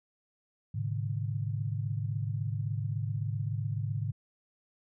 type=tone cluster; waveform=sine; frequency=106.4 / 133.8 / 149.9 Hz; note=G#2 / C3 / D3; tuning=+42 / +39 / +36 cents; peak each=-32 / -36 / -37 dBFS; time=0.74-4.12 s; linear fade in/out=10 ms; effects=none